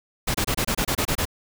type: noise bursts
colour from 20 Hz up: pink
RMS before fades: -23 dBFS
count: 10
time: 0.27-1.254 s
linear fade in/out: 10 ms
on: 75 ms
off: 26 ms
effects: none